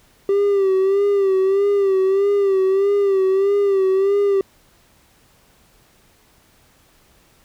triangle tone with vibrato, 392 Hz, G4, in tune, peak -11 dBFS, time 0.29-4.41 s, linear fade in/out 2 ms, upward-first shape sine, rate 1.6 Hz, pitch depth 60 cents each way, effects tanh soft clip ceiling -7 dBFS + pink hiss -55 dBFS RMS until 7.44 s

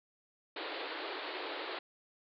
pink band-pass noise, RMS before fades -41 dBFS, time 0.56-1.79 s, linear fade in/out 5 ms, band 300 to 4500 Hz, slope 96 dB/octave, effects none

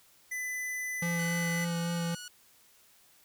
square tone, 2004 Hz, B6, 25 cents sharp, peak -34 dBFS, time 0.31-1.65 s, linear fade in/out 10 ms
square tone with vibrato, 170.1 Hz, F3, 45 cents flat, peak -31 dBFS, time 1.02-2.15 s, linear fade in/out 5 ms, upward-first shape sine, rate 3.6 Hz, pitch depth 12 cents each way
10% pulse tone with pitch glide, 1491 to 1462 Hz, F#6 to F#6, +13 to -21 cents, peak -33 dBFS, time 1.19-2.28 s, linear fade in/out 2 ms, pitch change -34 cents, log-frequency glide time 1.3-1.8 s
effects white hiss -62 dBFS RMS until 3.24 s

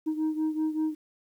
sine beating tone pair, 311.2 / 316.4 Hz, D#4 / D#4, 0 / +29 cents, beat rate 5.2 Hz, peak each -25 / -29 dBFS, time 0.06-0.95 s, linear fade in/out 20 ms, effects tanh soft clip ceiling -23 dBFS + 10-bit

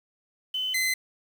sine / sawtooth tone pair in turn, 3035 / 2047 Hz, F#7 / C7, +43 / -38 cents, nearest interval perfect fifth, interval 681 cents, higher first, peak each -26 / -20 dBFS, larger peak second, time 0.54-0.74 / 0.74-0.94 s, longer neither, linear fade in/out 5 ms, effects 8-bit

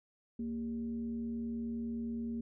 sine tone with frequency modulation, 232.4 Hz, A#3, 5 cents flat, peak -35 dBFS, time 0.39-2.41 s, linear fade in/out 5 ms, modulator 167 Hz, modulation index 0.37, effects none

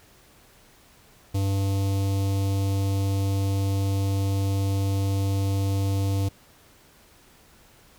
square tone with notch filter, 98 Hz, G2, in tune, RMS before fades -24 dBFS, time 1.34-6.29 s, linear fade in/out 10 ms, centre 1600 Hz, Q 0.56, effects pink hiss -55 dBFS RMS until 7.98 s

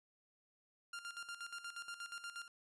sawtooth tone with tremolo, 1396 Hz, F6, 1 cent flat, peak -40 dBFS, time 0.93-2.48 s, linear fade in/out 5 ms, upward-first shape square, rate 8.4 Hz, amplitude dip 70%, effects resampled to 24000 Hz

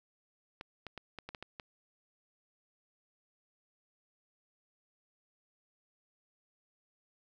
clicks, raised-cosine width 0.3 ms, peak -27 dBFS, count 8, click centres 0.611 / 0.867 / 0.977 / 1.187 / 1.29 / 1.348 / 1.426 / 1.598 s, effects 11-bit

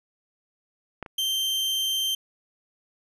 clicks, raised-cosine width 0.5 ms, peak -18 / -25 dBFS, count 2, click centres 1.027 / 1.062 s
40% pulse tone, 3136 Hz, G7, in tune, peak -23 dBFS, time 1.18-2.15 s, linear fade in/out 5 ms
effects resampled to 32000 Hz

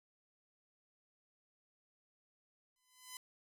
5% pulse tone with exponential growth, 1013 Hz, B5, 44 cents sharp, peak -32 dBFS, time 2.76-3.17 s, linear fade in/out 2 ms, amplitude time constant 89 ms, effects none

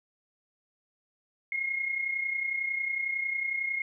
sine tone pair together, 2122 / 2153 Hz, C7 / C7, +24 / +49 cents, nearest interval unison, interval 25 cents, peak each -36 / -29 dBFS, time 1.52-3.82 s, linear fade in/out 2 ms, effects none

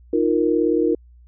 sine chord, Eb suspended second, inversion none, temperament just, 311.1 / 350 / 466.7 Hz, Eb4 / F4 / Bb4, 0 / +4 / +2 cents, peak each -20 dBFS, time 0.13-0.95 s, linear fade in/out 5 ms, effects added 60 Hz sine -45 dBFS peak until 1.27 s

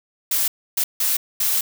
blue noise bursts at uneven times, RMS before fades -20 dBFS, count 4, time 0.31-0.48 / 0.77-0.84 / 1-1.17 / 1.4-1.61 s, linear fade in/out 5 ms, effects none

